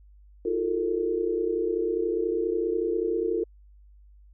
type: tone cluster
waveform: sine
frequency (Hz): 326.3 / 356.6 / 417 / 451.2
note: E4 / F4 / G#4 / A4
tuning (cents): -18 / +36 / +7 / +44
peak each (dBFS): -32 / -28 / -35 / -27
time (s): 0.45-3.44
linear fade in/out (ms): 5
effects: added 50 Hz sine -50 dBFS peak until 4.33 s